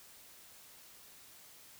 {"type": "silence", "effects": ["white hiss -57 dBFS RMS until 1.79 s"]}